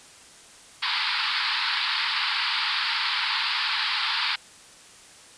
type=band-pass noise; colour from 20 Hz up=white; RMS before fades=-26 dBFS; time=0.82-4.36 s; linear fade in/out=10 ms; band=850 to 4800 Hz; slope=96 dB/octave; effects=white hiss -49 dBFS RMS until 5.37 s + resampled to 22050 Hz